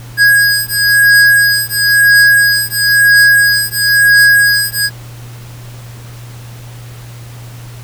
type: beating tone pair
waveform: square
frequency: 1649 / 1649.99 Hz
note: G#6 / G#6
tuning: -13 / -12 cents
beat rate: 0.99 Hz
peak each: -10 dBFS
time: 0.17-4.9 s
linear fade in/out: 50 ms
effects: added 119 Hz sine -28 dBFS peak until 7.83 s + pink hiss -37 dBFS RMS until 7.83 s